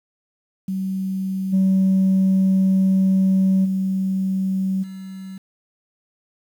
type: tone with level steps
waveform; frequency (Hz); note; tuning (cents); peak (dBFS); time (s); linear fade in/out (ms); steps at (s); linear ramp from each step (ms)
sine; 190.4; F#3; +50; -21 / -12 / -18 / -31; 0.68-5.38; 5; 1.52 / 3.64 / 4.82; 20
effects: tanh soft clip ceiling -11 dBFS + 8-bit